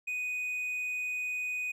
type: tone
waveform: triangle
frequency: 2489 Hz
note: D#7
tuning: in tune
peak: -30 dBFS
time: 0.07-1.72 s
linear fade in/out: 10 ms
effects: none